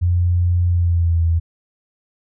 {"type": "tone with pitch glide", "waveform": "sine", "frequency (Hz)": [88, 83.06], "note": ["F2", "E2"], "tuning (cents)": [14, 14], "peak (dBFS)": -13, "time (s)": [0.01, 1.4], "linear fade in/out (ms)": 20, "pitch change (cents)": -100, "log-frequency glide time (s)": [0.67, 1.23], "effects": []}